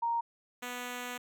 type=tone pair in turn; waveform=sine / 5% pulse; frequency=932.3 / 246.4 Hz; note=A#5 / B3; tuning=0 / -4 cents; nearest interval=octave + major seventh; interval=2304 cents; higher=first; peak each=-28 / -26 dBFS; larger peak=second; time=0.02-0.21 / 0.62-1.18 s; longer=second; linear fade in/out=10 ms; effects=none